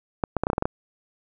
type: clicks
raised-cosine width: 1 ms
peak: -8 dBFS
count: 9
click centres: 0.238 / 0.367 / 0.436 / 0.469 / 0.501 / 0.532 / 0.581 / 0.624 / 0.655 s
effects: none